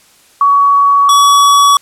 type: tone pair in turn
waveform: sine / square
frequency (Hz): 1127 / 1134.2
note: C#6 / C#6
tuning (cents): +28 / +39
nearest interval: unison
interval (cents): 11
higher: second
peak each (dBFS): -5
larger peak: neither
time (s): 0.41-1.09 / 1.09-1.77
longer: neither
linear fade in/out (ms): 2
effects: white hiss -46 dBFS RMS until 1.81 s + low-pass 11000 Hz 12 dB/octave